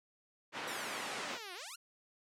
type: band-pass noise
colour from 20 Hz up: white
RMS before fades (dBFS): -42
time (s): 0.52-1.39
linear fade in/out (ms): 50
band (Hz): 230 to 2300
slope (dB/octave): 12
type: exponential two-way sweep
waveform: 5% pulse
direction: down then up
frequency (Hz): 1993 to 343.9 to 1487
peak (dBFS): -33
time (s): 0.67-1.76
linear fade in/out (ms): 10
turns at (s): 1.54
effects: low-pass 11000 Hz 12 dB/octave